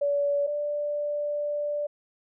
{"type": "tone pair in turn", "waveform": "sine", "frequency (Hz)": [572, 587.4], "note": ["D5", "D5"], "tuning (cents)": [-46, 0], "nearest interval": "unison", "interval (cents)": 46, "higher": "second", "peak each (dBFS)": [-22, -26], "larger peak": "first", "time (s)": [[0.01, 0.47], [0.47, 1.87]], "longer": "second", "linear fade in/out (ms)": 10, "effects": []}